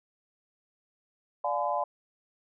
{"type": "chord", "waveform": "sine", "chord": "D diminished seventh", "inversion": "none", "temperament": "just", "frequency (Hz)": [587.3, 704.8, 845.8, 1014.9], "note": ["D5", "F5", "Ab5", "Cb6"], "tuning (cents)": [0, 16, 31, 47], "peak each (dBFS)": -32, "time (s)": [1.44, 1.84], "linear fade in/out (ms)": 5, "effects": []}